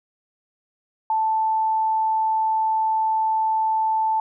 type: tone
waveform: sine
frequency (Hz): 880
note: A5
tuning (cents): 0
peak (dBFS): -18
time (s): 1.1-4.2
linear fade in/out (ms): 2
effects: none